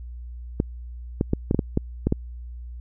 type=clicks; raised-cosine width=3 ms; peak=-7 dBFS; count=9; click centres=0.601 / 1.211 / 1.334 / 1.511 / 1.546 / 1.592 / 1.774 / 2.07 / 2.124 s; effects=added 60 Hz sine -34 dBFS peak until 2.8 s